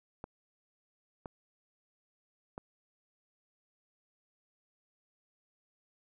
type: clicks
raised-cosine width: 1 ms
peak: -27 dBFS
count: 3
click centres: 0.241 / 1.258 / 2.579 s
effects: none